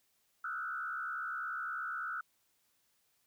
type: tone with frequency modulation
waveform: sine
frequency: 1396.9 Hz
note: F6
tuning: in tune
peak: -36 dBFS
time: 0.44-2.21 s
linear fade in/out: 5 ms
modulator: 68.3 Hz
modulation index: 1.7
effects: white hiss -75 dBFS RMS until 3.26 s